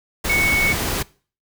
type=tone in noise; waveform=sine; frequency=2217 Hz; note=C#7; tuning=in tune; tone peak=-16 dBFS; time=0.29-0.73 s; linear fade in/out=10 ms; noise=pink; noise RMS=-23 dBFS; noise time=0.24-1.03 s; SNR=+4 dB; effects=noise-tail reverb RT60 0.4 s tail -22 dB re dry